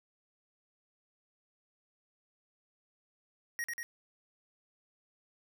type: tone with echo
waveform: square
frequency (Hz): 1884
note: A#6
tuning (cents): +18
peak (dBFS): -34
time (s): 3.59-3.64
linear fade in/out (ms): 0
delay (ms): 95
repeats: 2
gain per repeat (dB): -2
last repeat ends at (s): 3.83
effects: none